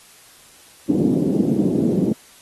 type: band-pass noise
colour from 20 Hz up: pink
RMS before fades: -18 dBFS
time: 0.89-2.13 s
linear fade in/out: 10 ms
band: 180 to 360 Hz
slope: 24 dB/octave
effects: white hiss -48 dBFS RMS until 2.41 s + AAC 32 kbps